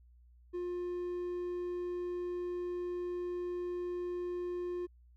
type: tone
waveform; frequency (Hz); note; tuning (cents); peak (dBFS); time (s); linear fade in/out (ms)
triangle; 354.5; F4; +26; -33; 0.53-4.87; 20
effects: added 60 Hz sine -58 dBFS peak until 5.16 s